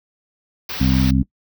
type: band-stop noise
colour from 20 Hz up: white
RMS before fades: -28 dBFS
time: 0.69-1.11 s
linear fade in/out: 5 ms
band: 5800 to 16000 Hz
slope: 96 dB/octave
type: harmonic tone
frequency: 65.3 Hz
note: C2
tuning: 3 cents flat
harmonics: 1 / 2 / 3 / 4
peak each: -19 / -19 / -19 / -19 dBFS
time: 0.8-1.23 s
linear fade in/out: 10 ms
effects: noise-tail reverb RT60 0.1 s tail -21 dB re dry